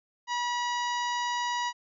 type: harmonic tone with a mistuned harmonic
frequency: 968 Hz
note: B5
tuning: 35 cents flat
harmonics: 1 / 2 / 3 / 4 / 5 / 6 / 7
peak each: -29 / -35 / -39 / -41 / -43 / -45 / -46 dBFS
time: 0.27-1.73 s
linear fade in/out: 50 ms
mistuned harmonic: 4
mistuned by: -18 cents
effects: none